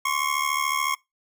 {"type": "ring-modulated tone", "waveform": "25% pulse", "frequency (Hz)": 1087, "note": "C#6", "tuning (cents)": -34, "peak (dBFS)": -16, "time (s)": [0.05, 0.95], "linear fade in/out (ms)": 5, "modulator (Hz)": 36.9, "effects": ["noise-tail reverb RT60 0.2 s tail -23 dB re dry"]}